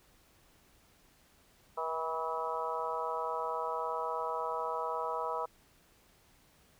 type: harmonic tone with a mistuned harmonic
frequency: 161 Hz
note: E3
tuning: 41 cents flat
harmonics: 3 / 4 / 5 / 6 / 7 / 8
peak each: -39 / -40 / -42 / -37 / -43 / -40 dBFS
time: 1.77-5.46 s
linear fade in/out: 10 ms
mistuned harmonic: 6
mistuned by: +29 cents
effects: pink hiss -65 dBFS RMS until 6.79 s